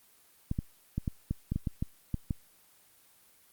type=clicks; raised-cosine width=5 ms; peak=-18 dBFS; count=11; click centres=0.514 / 0.589 / 0.98 / 1.078 / 1.31 / 1.52 / 1.56 / 1.672 / 1.825 / 2.143 / 2.308 s; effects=white hiss -62 dBFS RMS until 3.52 s + Opus 24 kbps